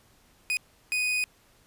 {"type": "tone bursts at uneven times", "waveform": "40% pulse", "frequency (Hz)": 2489, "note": "D#7", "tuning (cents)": 0, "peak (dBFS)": -24, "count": 2, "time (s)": [[0.5, 0.57], [0.92, 1.24]], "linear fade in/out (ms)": 0, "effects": ["pink hiss -61 dBFS RMS until 1.66 s", "resampled to 32000 Hz"]}